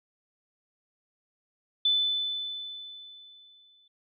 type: tone with exponential decay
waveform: sine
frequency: 3507 Hz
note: A7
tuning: 6 cents flat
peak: -20 dBFS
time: 1.85-3.88 s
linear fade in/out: 5 ms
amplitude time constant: 440 ms
effects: none